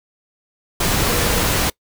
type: tone in noise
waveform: sine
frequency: 481 Hz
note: B4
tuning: 46 cents flat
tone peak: -27 dBFS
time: 1.09-1.41 s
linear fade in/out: 5 ms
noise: pink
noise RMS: -18 dBFS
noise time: 0.8-1.7 s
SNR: -12 dB
effects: noise-tail reverb RT60 0.1 s tail -24 dB re dry